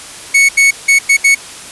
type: tone bursts at uneven times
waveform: 45% pulse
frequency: 2216 Hz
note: C#7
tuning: 1 cent flat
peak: -5 dBFS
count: 5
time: 0.34-0.49 / 0.57-0.71 / 0.88-0.99 / 1.09-1.17 / 1.24-1.35 s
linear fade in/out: 10 ms
effects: white hiss -30 dBFS RMS until 1.71 s + resampled to 24000 Hz